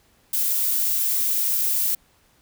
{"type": "noise", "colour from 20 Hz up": "violet", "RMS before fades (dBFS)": -22, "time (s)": [0.33, 1.95], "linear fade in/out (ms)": 5, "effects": ["pink hiss -60 dBFS RMS until 2.41 s"]}